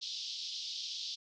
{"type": "band-pass noise", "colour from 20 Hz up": "white", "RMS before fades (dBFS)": -41, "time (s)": [0.01, 1.16], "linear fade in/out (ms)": 20, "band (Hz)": [3200, 5300], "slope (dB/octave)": 48, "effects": []}